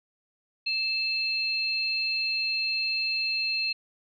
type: tone pair together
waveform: sine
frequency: 2637 / 4193 Hz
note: E7 / C8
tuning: 0 / +3 cents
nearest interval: minor sixth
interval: 803 cents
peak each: -28 dBFS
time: 0.66-3.73 s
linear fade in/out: 10 ms
effects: none

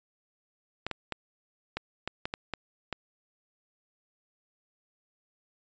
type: clicks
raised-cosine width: 0.3 ms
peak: -16 dBFS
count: 9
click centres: 0.866 / 0.913 / 1.123 / 1.77 / 2.076 / 2.255 / 2.339 / 2.537 / 2.927 s
effects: resampled to 16000 Hz

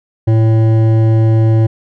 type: tone with hard clipping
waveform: sine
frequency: 111.5 Hz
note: A2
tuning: 23 cents sharp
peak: -9 dBFS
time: 0.27-1.67 s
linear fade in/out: 10 ms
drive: 11 dB
effects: none

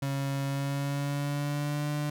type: tone with pitch glide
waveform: 35% pulse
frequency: 138 to 147.9 Hz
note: C#3 to D3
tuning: -7 to +13 cents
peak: -27 dBFS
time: 0.02-2.1 s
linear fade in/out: 5 ms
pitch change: +120 cents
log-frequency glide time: 0.44-1.9 s
effects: none

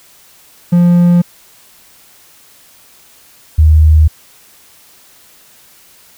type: tone pair in turn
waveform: triangle / sine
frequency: 174.61 / 77.78 Hz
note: F3 / D#2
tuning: 0 / 0 cents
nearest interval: octave + major second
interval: 1400 cents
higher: first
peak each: -3 dBFS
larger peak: neither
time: 0.72-1.22 / 3.58-4.08 s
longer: neither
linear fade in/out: 10 ms
effects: white hiss -44 dBFS RMS until 6.17 s

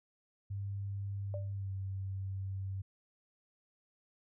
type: tone with pitch glide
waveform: sine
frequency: 99.4 to 96.4 Hz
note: G2 to G2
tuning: +25 to -28 cents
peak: -36 dBFS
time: 0.5-2.82 s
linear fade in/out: 10 ms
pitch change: -53 cents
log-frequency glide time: 1.53-1.71 s
type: tone with exponential decay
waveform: sine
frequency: 587.3 Hz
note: D5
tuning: in tune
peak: -37 dBFS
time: 1.34-1.53 s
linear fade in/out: 1 ms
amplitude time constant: 41 ms
effects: none

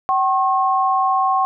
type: tone pair together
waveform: sine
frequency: 764.4 / 1080 Hz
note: G5 / C#6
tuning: -44 / -45 cents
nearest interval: tritone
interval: 599 cents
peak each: -17 dBFS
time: 0.09-1.45 s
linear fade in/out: 0 ms
effects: none

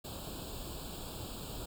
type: noise with comb filter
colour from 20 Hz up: pink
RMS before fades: -43 dBFS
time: 0.04-1.66 s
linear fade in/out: 10 ms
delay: 0.25 ms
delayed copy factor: +1
effects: none

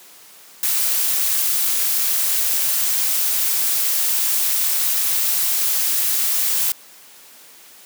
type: noise with amplitude modulation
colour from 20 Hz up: blue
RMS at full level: -17 dBFS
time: 0.63-6.72 s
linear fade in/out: 2 ms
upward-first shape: sine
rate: 297 Hz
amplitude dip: 45%
effects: white hiss -45 dBFS RMS until 7.85 s + high-pass 200 Hz 12 dB/octave

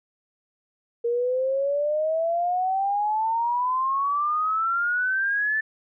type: exponential sweep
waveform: sine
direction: up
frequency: 466.2 to 1767 Hz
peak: -21 dBFS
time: 1.04-5.61 s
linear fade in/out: 10 ms
effects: none

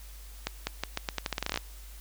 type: accelerating click train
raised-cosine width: 0.2 ms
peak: -12 dBFS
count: 16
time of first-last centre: 0.47-1.575 s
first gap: 200 ms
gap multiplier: 0.83
effects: added 50 Hz sine -44 dBFS peak until 2 s + white hiss -53 dBFS RMS until 2 s

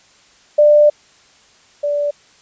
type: tone pair in turn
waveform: sine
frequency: 594 / 582.1 Hz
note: D5 / D5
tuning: +20 / -15 cents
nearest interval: unison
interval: 35 cents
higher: first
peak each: -6 / -15 dBFS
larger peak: first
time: 0.58-0.9 / 1.83-2.11 s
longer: first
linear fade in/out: 10 ms
effects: white hiss -50 dBFS RMS until 2.41 s + resampled to 16000 Hz

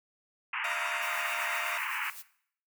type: band-pass noise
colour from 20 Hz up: white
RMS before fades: -34 dBFS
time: 0.53-2.1 s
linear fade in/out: 2 ms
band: 870 to 2800 Hz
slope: 96 dB/octave
type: chord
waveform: 15% pulse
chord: Eb suspended second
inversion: none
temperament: equal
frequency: 622.3 / 698.5 / 932.3 Hz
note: Eb5 / F5 / Bb5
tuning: 0 / 0 / 0 cents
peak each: -36 / -33 / -35 dBFS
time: 0.64-1.78 s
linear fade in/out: 5 ms
type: noise with tremolo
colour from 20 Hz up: blue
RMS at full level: -44 dBFS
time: 1.01-2.23 s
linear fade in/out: 20 ms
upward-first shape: sine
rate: 7.8 Hz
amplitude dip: 45%
effects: noise-tail reverb RT60 0.6 s tail -17 dB re dry

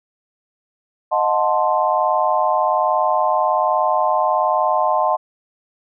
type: chord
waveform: sine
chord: D# diminished seventh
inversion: none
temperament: equal with one note detuned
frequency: 622.3 / 723.5 / 880 / 1046.5 Hz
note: D#5 / F#5 / A5 / C6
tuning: 0 / -39 / 0 / 0 cents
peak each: -20 dBFS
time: 1.11-5.17 s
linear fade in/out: 20 ms
effects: none

